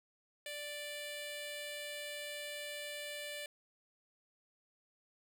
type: tone with notch filter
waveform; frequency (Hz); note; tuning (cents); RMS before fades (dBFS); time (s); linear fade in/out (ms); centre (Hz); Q
10% pulse; 587.3; D5; 0; -44; 0.46-3.46; 2; 1200; 1.7
effects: none